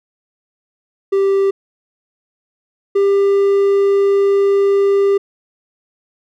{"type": "tone pair in turn", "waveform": "triangle", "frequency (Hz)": [392, 397.5], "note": ["G4", "G4"], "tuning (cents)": [0, 24], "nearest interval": "unison", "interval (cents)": 24, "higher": "second", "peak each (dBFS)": [-9, -8], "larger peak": "second", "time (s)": [[1.12, 1.51], [2.95, 5.18]], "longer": "second", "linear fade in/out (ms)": 10, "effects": []}